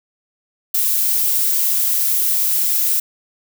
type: noise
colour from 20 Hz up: violet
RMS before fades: -17 dBFS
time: 0.74-3 s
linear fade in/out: 5 ms
effects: none